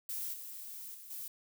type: noise with level steps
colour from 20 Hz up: violet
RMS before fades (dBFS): -39 / -46 / -51 / -43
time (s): 0.09-1.28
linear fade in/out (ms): 2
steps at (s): 0.33 / 0.94 / 1.1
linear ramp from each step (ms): 10
effects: none